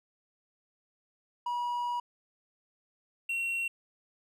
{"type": "tone pair in turn", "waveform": "triangle", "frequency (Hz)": [966, 2732], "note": ["B5", "F7"], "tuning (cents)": [-39, -39], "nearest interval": "octave + tritone", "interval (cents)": 1800, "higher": "second", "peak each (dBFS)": -28, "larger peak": "neither", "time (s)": [[1.46, 2], [3.29, 3.68]], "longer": "first", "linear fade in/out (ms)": 5, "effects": []}